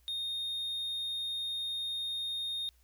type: tone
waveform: triangle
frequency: 3690 Hz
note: A#7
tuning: 18 cents flat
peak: -32 dBFS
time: 0.08-2.69 s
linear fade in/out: 0 ms
effects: added 60 Hz sine -63 dBFS peak until 2.83 s + white hiss -71 dBFS RMS until 2.83 s